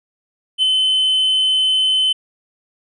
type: tone with ADSR envelope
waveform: triangle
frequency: 3051 Hz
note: G7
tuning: 48 cents flat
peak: -8 dBFS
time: 0.58-2.13 s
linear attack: 49 ms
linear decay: 4 ms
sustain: -3 dB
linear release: 10 ms
effects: tanh soft clip ceiling -5 dBFS + resampled to 24000 Hz